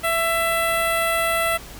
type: tone with notch filter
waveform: 10% pulse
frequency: 666 Hz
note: E5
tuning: 18 cents sharp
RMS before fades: -21 dBFS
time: 0.03-1.58 s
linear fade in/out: 20 ms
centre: 5100 Hz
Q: 0.61
effects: added 50 Hz sine -42 dBFS peak until 1.79 s + pink hiss -40 dBFS RMS until 1.79 s